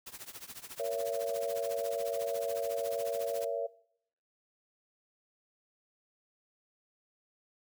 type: noise with tremolo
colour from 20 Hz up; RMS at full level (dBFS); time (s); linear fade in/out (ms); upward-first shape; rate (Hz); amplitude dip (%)
white; -43; 0.06-3.45; 10; triangle; 14; 95
type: chord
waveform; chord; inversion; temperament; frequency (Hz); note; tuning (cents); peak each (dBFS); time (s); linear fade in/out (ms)
sine; A# diminished; none; just; 466.2 / 559.4 / 671.3; A#4 / C#5 / E5; 0 / +16 / +31; -36 / -35 / -37; 0.79-3.67; 10
effects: noise-tail reverb RT60 0.7 s tail -21 dB re dry